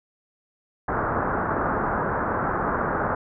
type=low-pass noise; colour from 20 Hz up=white; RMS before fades=-25 dBFS; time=0.88-3.15 s; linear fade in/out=5 ms; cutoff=1500 Hz; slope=48 dB/octave; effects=none